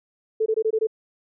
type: tone bursts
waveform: sine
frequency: 440 Hz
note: A4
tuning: in tune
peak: -18 dBFS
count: 6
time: 0.4-0.871 s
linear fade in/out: 10 ms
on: 61 ms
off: 21 ms
effects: none